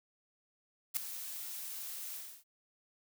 blue noise with ADSR envelope, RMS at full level -30 dBFS, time 0.94-2.44 s, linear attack 28 ms, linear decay 3 ms, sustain -13 dB, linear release 310 ms, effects none

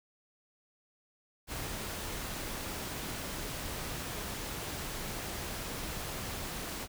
pink noise, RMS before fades -39 dBFS, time 1.47-6.88 s, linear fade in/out 50 ms, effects none

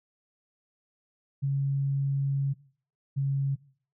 sine tone pair in turn, 138.3 / 137.74 Hz, C#3 / C#3, -4 / -11 cents, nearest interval unison, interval 7 cents, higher first, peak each -24 dBFS, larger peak neither, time 1.42-2.54 / 3.16-3.56 s, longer first, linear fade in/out 20 ms, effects noise-tail reverb RT60 0.5 s tail -20 dB re dry

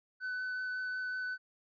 triangle tone with vibrato, 1505 Hz, F#6, 29 cents sharp, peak -33 dBFS, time 0.2-1.38 s, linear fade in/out 50 ms, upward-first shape triangle, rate 5.4 Hz, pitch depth 10 cents each way, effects resampled to 11025 Hz

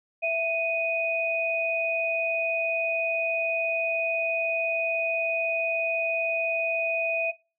sine tone pair together, 662.9 / 2489 Hz, E5 / D#7, +10 / 0 cents, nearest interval octave + major seventh, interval 2290 cents, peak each -26 dBFS, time 0.22-7.32 s, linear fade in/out 20 ms, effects noise-tail reverb RT60 0.3 s tail -20 dB re dry

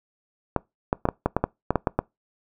clicks, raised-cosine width 1 ms, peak -6 dBFS, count 11, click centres 0.563 / 0.929 / 1.054 / 1.088 / 1.26 / 1.366 / 1.44 / 1.706 / 1.757 / 1.872 / 1.99 s, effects noise-tail reverb RT60 0.2 s tail -24 dB re dry

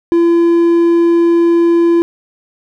triangle tone, 339.3 Hz, F4, 50 cents flat, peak -5 dBFS, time 0.12-2.02 s, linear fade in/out 0 ms, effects none

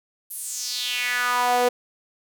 sawtooth tone with high-pass filter sweep, 246.3 Hz, B3, 5 cents flat, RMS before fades -24 dBFS, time 0.3-1.69 s, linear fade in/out 10 ms, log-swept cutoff 12000 to 500 Hz, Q 3.6, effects none

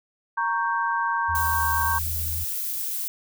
sine chord, G diminished, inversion first, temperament equal, 932.3 / 1108.7 / 1568 Hz, Bb5 / Db6 / G6, 0 / 0 / 0 cents, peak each -25 / -27 / -27 dBFS, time 0.37-1.99 s, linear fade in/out 10 ms
sine tone with vibrato, 80.4 Hz, E2, 43 cents flat, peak -29 dBFS, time 1.28-2.45 s, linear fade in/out 20 ms, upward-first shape triangle, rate 8.3 Hz, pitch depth 28 cents each way
violet noise, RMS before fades -29 dBFS, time 1.35-3.08 s, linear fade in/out 0 ms
effects none

